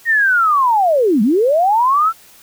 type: linear two-way sweep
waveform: sine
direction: down then up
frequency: 1884 to 194.5 to 1363 Hz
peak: -10 dBFS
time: 0.05-2.13 s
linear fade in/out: 50 ms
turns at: 1.22 s
effects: white hiss -45 dBFS RMS until 2.42 s